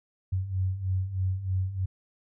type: beating tone pair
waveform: sine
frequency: 91.7 / 94.9 Hz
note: F#2 / F#2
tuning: -15 / +44 cents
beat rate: 3.2 Hz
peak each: -32 / -27 dBFS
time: 0.32-1.86 s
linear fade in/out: 10 ms
effects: none